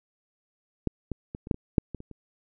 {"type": "clicks", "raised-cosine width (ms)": 3, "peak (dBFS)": [-12, -18, -22, -26, -8, -25, -6, -21, -29, -30], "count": 10, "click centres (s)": [0.873, 1.117, 1.349, 1.471, 1.512, 1.544, 1.782, 1.947, 2.004, 2.113], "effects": []}